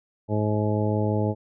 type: harmonic tone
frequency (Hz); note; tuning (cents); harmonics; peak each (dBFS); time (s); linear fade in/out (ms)
106; G#2; +36; 1 / 2 / 3 / 4 / 5 / 6 / 8; -24 / -28 / -30 / -30 / -31 / -33 / -34; 0.28-1.35; 50
effects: none